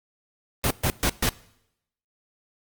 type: noise bursts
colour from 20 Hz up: pink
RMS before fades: -22 dBFS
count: 4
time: 0.64-1.29 s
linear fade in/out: 0 ms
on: 65 ms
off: 130 ms
effects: noise-tail reverb RT60 0.8 s tail -21 dB re dry + Opus 32 kbps